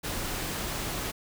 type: noise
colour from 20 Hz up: pink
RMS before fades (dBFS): -33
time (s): 0.03-1.12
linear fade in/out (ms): 20
effects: none